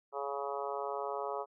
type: harmonic tone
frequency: 140 Hz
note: C#3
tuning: 18 cents sharp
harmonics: 3 / 4 / 5 / 6 / 7 / 8 / 9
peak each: -40 / -41 / -42 / -43 / -43 / -44 / -45 dBFS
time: 0.12-1.46 s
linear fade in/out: 50 ms
effects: none